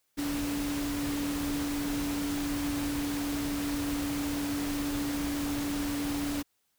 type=tone in noise; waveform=sine; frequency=287.6 Hz; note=D4; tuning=36 cents flat; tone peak=-30 dBFS; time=0.17-6.43 s; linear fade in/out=20 ms; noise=pink; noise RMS=-37 dBFS; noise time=0.17-6.43 s; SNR=+4 dB; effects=white hiss -75 dBFS RMS until 6.78 s